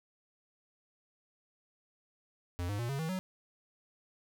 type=tone with pitch steps; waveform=square; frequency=88 / 102.26 / 118.83 / 138.09 / 160.46 / 186.47 Hz; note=F2 / G#2 / A#2 / C#3 / E3 / F#3; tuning=+14 / -26 / +34 / -6 / -46 / +14 cents; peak=-34 dBFS; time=2.59-3.19 s; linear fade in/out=0 ms; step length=100 ms; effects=none